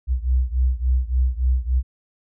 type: beating tone pair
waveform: sine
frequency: 61.9 / 65.4 Hz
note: B1 / C2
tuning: +5 / 0 cents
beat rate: 3.5 Hz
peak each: -19 / -21 dBFS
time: 0.07-1.83 s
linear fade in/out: 50 ms
effects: none